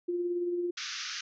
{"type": "tone with tremolo", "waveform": "sine", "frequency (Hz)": 350.8, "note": "F4", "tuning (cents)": 8, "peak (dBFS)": -27, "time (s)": [0.08, 0.71], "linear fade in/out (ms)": 10, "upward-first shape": "sine", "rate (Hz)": 18, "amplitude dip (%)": 35}
{"type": "band-pass noise", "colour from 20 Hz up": "white", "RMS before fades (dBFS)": -38, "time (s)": [0.77, 1.21], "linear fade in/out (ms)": 5, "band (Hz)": [1200, 6300], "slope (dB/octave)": 96}
{"effects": []}